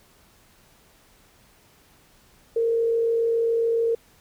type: tone with frequency modulation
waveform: sine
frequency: 460 Hz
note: A#4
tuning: 23 cents flat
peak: -19 dBFS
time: 2.56-3.95 s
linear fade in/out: 5 ms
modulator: 47.1 Hz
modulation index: 0.27
effects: pink hiss -57 dBFS RMS until 4.2 s